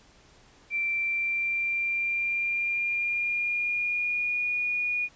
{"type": "tone with pitch glide", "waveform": "sine", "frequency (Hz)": [2349, 2446], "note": ["D7", "D#7"], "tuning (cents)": [0, -30], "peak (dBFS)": -25, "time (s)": [0.7, 5.09], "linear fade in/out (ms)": 50, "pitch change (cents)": 70, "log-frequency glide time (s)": [1, 4.49], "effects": ["pink hiss -57 dBFS RMS until 5.15 s", "resampled to 16000 Hz"]}